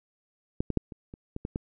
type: clicks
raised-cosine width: 3 ms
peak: -14 / -16 / -10 / -28 / -29 / -21 / -19 / -17 dBFS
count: 8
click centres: 0.605 / 0.703 / 0.773 / 0.922 / 1.139 / 1.364 / 1.451 / 1.559 s
effects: none

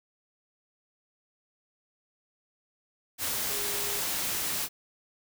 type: tone in noise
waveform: sine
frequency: 409.5 Hz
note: G#4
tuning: 24 cents flat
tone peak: -40 dBFS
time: 3.49-4.02 s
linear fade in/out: 50 ms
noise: white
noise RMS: -31 dBFS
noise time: 3.18-4.69 s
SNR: -12 dB
effects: none

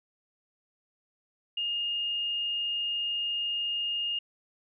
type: tone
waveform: sine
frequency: 2837 Hz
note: F7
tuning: 27 cents sharp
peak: -28 dBFS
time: 1.57-4.19 s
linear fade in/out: 5 ms
effects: none

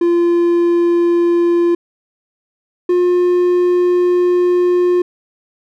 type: tone pair in turn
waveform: triangle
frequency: 344.6 / 356.3 Hz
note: F4 / F4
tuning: -23 / +35 cents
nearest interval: minor second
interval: 58 cents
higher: second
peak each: -8 dBFS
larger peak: neither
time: 0.01-1.75 / 2.89-5.02 s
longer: second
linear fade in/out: 5 ms
effects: none

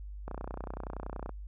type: click train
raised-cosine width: 1 ms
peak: -25 dBFS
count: 32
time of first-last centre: 0.28-1.293 s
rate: 30.6 Hz
effects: added 50 Hz sine -40 dBFS peak until 1.47 s

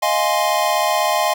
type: chord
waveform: square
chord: F minor seventh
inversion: third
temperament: equal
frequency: 622.3 / 698.5 / 830.6 / 1046.5 Hz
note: Eb5 / F5 / Ab5 / C6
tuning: 0 / 0 / 0 / 0 cents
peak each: -22 dBFS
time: 0.02-1.34 s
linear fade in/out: 10 ms
effects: none

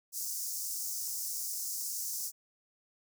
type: high-pass noise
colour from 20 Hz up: pink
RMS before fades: -37 dBFS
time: 0.12-2.32 s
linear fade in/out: 50 ms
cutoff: 5300 Hz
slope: 48 dB/octave
effects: none

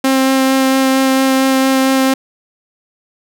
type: tone with vibrato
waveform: sawtooth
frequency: 265.4 Hz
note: C4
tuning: 25 cents sharp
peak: -6 dBFS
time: 0.04-2.14 s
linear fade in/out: 5 ms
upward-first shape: sine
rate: 4.4 Hz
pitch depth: 9 cents each way
effects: none

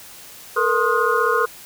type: tone cluster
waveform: sine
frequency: 444.9 / 480 / 1057 / 1245 / 1441 Hz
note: A4 / B4 / C6 / D#6 / F#6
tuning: +19 / -49 / +17 / +1 / -46 cents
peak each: -22 dBFS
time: 0.56-1.46 s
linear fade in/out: 10 ms
effects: white hiss -41 dBFS RMS until 1.65 s

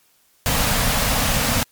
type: band-stop noise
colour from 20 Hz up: pink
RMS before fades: -19 dBFS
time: 0.46-1.63 s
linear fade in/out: 0 ms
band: 290 to 440 Hz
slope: 96 dB/octave
effects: white hiss -59 dBFS RMS until 1.71 s + MP3 96 kbps

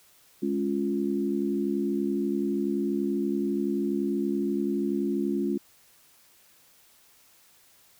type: chord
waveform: sine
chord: Db major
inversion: second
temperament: equal with one note detuned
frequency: 208.3 / 277.2 / 349.2 Hz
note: Ab3 / Db4 / F4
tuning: +5 / 0 / 0 cents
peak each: -29 dBFS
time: 0.42-5.58 s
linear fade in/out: 10 ms
effects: white hiss -59 dBFS RMS until 7.99 s

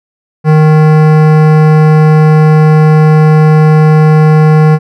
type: tone with hard clipping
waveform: sine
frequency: 154.9 Hz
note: D#3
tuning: 7 cents flat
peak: -4 dBFS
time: 0.44-4.79 s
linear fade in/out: 50 ms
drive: 17 dB
effects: none

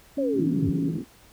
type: tone with vibrato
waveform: sine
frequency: 277.2 Hz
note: C#4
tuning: in tune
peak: -25 dBFS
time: 0.17-0.89 s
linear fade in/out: 5 ms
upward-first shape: sine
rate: 20 Hz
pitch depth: 18 cents each way
type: linear sweep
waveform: sine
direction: down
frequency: 575 to 69.3 Hz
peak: -24 dBFS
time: 0.18-0.7 s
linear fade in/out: 5 ms
type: band-pass noise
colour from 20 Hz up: pink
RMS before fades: -31 dBFS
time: 0.33-1.05 s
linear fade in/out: 50 ms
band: 130 to 390 Hz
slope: 48 dB/octave
type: tone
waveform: sine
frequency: 163.5 Hz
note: E3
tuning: 14 cents flat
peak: -27 dBFS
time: 0.39-0.98 s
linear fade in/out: 5 ms
effects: pink hiss -54 dBFS RMS until 1.32 s

